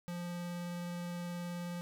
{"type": "tone with vibrato", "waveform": "square", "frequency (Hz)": 174.61, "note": "F3", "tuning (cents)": 0, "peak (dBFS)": -39, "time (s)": [0.08, 1.81], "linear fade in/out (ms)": 0, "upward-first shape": "triangle", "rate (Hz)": 19, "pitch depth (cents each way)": 9, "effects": []}